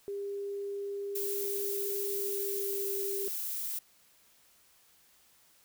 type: tone with pitch glide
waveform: sine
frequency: 401.1 to 396.7 Hz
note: G4 to G4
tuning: +40 to +21 cents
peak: -34 dBFS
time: 0.08-3.28 s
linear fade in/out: 0 ms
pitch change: -19 cents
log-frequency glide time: 2-2.77 s
type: noise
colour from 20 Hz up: violet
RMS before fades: -36 dBFS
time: 1.15-3.79 s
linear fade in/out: 5 ms
effects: white hiss -64 dBFS RMS until 5.64 s